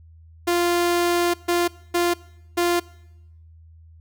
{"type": "tone bursts at uneven times", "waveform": "sawtooth", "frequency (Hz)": 348, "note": "F4", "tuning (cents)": -6, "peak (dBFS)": -14, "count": 4, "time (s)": [[0.47, 1.34], [1.48, 1.68], [1.94, 2.14], [2.57, 2.8]], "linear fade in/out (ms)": 10, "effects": ["noise-tail reverb RT60 0.9 s tail -22 dB re dry", "added 81 Hz sine -45 dBFS peak until 4 s"]}